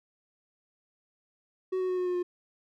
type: tone with pitch steps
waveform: triangle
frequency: 373.7 / 370 / 366.4 / 362.9 / 359.3 / 355.8 Hz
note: F#4 / F#4 / F#4 / F#4 / F4 / F4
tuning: +17 / 0 / -17 / -34 / +49 / +32 cents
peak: -25 dBFS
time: 1.72-2.23 s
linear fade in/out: 10 ms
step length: 85 ms
effects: none